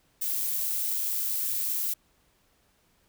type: noise with amplitude modulation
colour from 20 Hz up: violet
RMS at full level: -28 dBFS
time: 0.21-1.94 s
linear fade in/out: 10 ms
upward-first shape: sine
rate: 105 Hz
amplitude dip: 25%
effects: pink hiss -67 dBFS RMS until 3.08 s